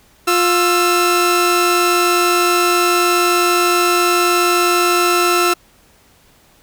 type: tone pair together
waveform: sawtooth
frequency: 352.8 / 1332 Hz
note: F4 / E6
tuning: +18 / +18 cents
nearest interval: octave + major seventh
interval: 2300 cents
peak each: -11 dBFS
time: 0.27-5.54 s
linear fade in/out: 10 ms
effects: pink hiss -51 dBFS RMS until 6.62 s